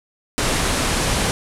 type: low-pass noise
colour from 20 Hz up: pink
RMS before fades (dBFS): -20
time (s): 0.38-1.31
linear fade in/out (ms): 0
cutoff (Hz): 11000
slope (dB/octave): 48
effects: none